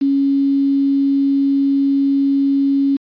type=tone with quantisation; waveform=sine; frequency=276.6 Hz; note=C#4; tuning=4 cents flat; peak=-12 dBFS; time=0.01-2.97 s; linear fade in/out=10 ms; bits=6; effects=resampled to 11025 Hz